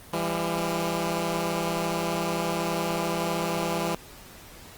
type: tone pair together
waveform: 10% pulse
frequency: 168.29 / 200 Hz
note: E3 / G3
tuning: +36 / +35 cents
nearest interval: minor third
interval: 299 cents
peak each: -19 / -22 dBFS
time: 0.13-3.95 s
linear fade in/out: 2 ms
effects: pink hiss -47 dBFS RMS until 4.77 s + Opus 24 kbps